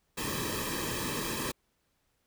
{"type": "noise with comb filter", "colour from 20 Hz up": "pink", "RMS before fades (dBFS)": -34, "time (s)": [0.17, 1.52], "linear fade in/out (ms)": 10, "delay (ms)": 1.4, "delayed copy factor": -0.8, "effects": ["pink hiss -75 dBFS RMS until 2.26 s"]}